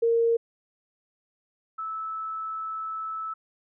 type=tone pair in turn; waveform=sine; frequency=462.5 / 1308.1 Hz; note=A#4 / E6; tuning=-14 / -14 cents; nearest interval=octave + tritone; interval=1800 cents; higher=second; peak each=-19 / -30 dBFS; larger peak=first; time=0.02-0.37 / 1.78-3.34 s; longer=second; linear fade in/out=10 ms; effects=none